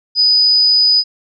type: tone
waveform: sine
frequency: 4978 Hz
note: D#8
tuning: in tune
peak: -8 dBFS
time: 0.15-1.04 s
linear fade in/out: 50 ms
effects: none